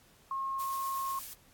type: tone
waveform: sine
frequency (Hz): 1078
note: C#6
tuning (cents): -49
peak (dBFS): -32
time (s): 0.31-1.19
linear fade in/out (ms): 2
type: noise with tremolo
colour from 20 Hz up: blue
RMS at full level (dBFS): -42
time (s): 0.59-1.34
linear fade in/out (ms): 10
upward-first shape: triangle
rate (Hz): 8.3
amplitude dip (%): 30
effects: pink hiss -62 dBFS RMS until 1.53 s + AAC 64 kbps